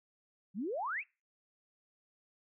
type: exponential sweep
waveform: sine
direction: up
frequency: 173.1 to 2800 Hz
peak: -34 dBFS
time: 0.54-1.04 s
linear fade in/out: 50 ms
effects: noise-tail reverb RT60 0.3 s tail -25 dB re dry